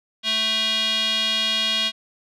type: tone with band-pass filter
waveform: square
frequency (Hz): 220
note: A3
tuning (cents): 0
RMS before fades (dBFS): -22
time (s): 0.23-1.92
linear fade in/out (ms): 50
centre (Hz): 3400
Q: 5.2
effects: none